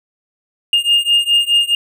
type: beating tone pair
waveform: triangle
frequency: 2826 / 2830.8 Hz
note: F7 / F7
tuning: +20 / +23 cents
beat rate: 4.8 Hz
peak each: -12 / -13 dBFS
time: 0.73-1.75 s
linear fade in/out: 2 ms
effects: none